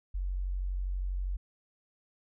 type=tone; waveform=sine; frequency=46.19 Hz; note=F#1; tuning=2 cents flat; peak=-30 dBFS; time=0.14-1.37 s; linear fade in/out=10 ms; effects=none